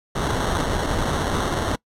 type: noise with sample-and-hold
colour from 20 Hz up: pink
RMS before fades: -23 dBFS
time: 0.15-1.76 s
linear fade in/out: 10 ms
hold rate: 2450 Hz
effects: noise-tail reverb RT60 0.1 s tail -24 dB re dry + low-pass 10000 Hz 12 dB/octave